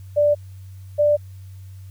sine tone pair in turn, 588 / 590.3 Hz, D5 / D5, +2 / +9 cents, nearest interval unison, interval 7 cents, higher second, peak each -13 dBFS, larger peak neither, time 0.16-0.35 / 0.98-1.17 s, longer neither, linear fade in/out 20 ms, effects added 95 Hz sine -36 dBFS peak until 1.9 s + white hiss -58 dBFS RMS until 1.9 s

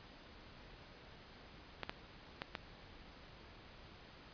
clicks, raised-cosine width 0.3 ms, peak -23 dBFS, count 4, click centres 1.833 / 1.895 / 2.419 / 2.552 s, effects pink hiss -57 dBFS RMS until 4.33 s + resampled to 11025 Hz

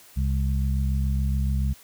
harmonic tone, 67.1 Hz, C2, 44 cents sharp, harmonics 1 / 2 / 3, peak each -22 / -28 / -32 dBFS, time 0.16-1.74 s, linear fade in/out 20 ms, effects white hiss -51 dBFS RMS until 1.83 s

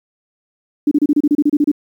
sine tone bursts, 293.7 Hz, D4, in tune, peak -9 dBFS, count 12, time 0.87-1.716 s, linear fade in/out 5 ms, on 43 ms, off 30 ms, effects 8-bit

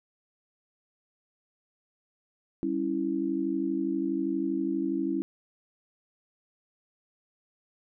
sine chord, C# diminished, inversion second, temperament equal, 196 / 277.2 / 329.6 Hz, G3 / C#4 / E4, 0 / 0 / 0 cents, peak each -35 / -30 / -29 dBFS, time 2.63-5.22 s, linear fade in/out 0 ms, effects none

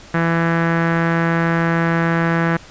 sawtooth tone with low-pass filter, 166.7 Hz, E3, 20 cents sharp, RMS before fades -17 dBFS, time 0.14-2.57 s, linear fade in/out 5 ms, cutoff 1700 Hz, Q 3.1, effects pink hiss -41 dBFS RMS until 2.7 s + resampled to 16000 Hz

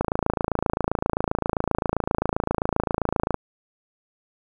click train, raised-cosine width 1 ms, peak -7 dBFS, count 93, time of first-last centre 0.01-3.343 s, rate 27.6 Hz, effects 8-bit

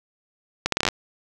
accelerating click train, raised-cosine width 0.2 ms, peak -3 dBFS, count 9, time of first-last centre 0.66-0.887 s, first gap 63 ms, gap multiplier 0.75, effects none

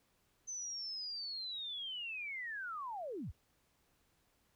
sine linear sweep, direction down, 6180 to 37 Hz, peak -40 dBFS, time 0.47-3.32 s, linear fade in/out 20 ms, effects pink hiss -75 dBFS RMS until 4.55 s

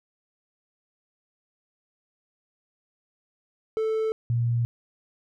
triangle / sine tone pair in turn, 440 / 118.27 Hz, A4 / A#2, 0 / +25 cents, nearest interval octave + major seventh, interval 2275 cents, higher first, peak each -21 dBFS, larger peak neither, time 3.77-4.12 / 4.3-4.65 s, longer neither, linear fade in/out 0 ms, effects none

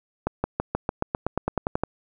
accelerating click train, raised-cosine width 1 ms, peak -9 dBFS, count 14, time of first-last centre 0.27-1.836 s, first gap 170 ms, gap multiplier 0.94, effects none

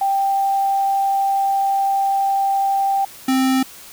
sine / square tone pair in turn, 786 / 262.3 Hz, G5 / C4, +4 / +4 cents, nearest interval octave + perfect fifth, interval 1900 cents, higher first, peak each -15 dBFS, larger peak neither, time 0.01-3.05 / 3.28-3.63 s, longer first, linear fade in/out 5 ms, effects white hiss -40 dBFS RMS until 3.92 s

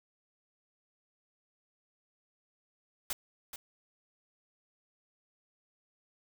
white noise with echo, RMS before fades -35 dBFS, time 3.1-3.13 s, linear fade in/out 2 ms, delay 430 ms, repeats 1, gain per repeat -9 dB, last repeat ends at 3.56 s, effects none

